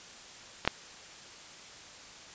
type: clicks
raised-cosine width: 0.3 ms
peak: -17 / -6 dBFS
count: 2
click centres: 0.651 / 0.676 s
effects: white hiss -49 dBFS RMS until 2.34 s + resampled to 16000 Hz